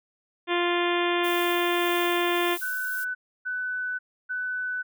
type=harmonic tone; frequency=349.2 Hz; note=F4; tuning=in tune; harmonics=1 / 2 / 3 / 4 / 5 / 6 / 7 / 8 / 9 / 10; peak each=-25 / -31 / -30 / -36 / -32 / -35 / -34 / -37 / -37 / -36 dBFS; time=0.47-2.58 s; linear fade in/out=50 ms
type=noise with tremolo; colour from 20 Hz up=violet; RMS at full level=-36 dBFS; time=1.23-3.05 s; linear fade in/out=20 ms; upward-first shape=sine; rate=1.7 Hz; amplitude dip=35%
type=tone bursts; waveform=sine; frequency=1499 Hz; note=F#6; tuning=22 cents sharp; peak=-27 dBFS; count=3; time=2.61-4.83 s; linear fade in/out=20 ms; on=540 ms; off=300 ms
effects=none